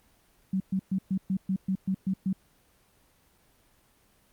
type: tone bursts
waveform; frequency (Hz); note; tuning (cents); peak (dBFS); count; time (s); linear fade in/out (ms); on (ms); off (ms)
sine; 190; F#3; +46; -24; 10; 0.53-2.33; 5; 72; 120
effects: pink hiss -64 dBFS RMS until 4.32 s + Opus 24 kbps